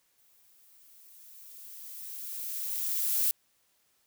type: noise with exponential growth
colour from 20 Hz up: violet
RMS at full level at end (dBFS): -26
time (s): 0.18-3.31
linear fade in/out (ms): 0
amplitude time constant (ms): 680
effects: white hiss -71 dBFS RMS until 4.06 s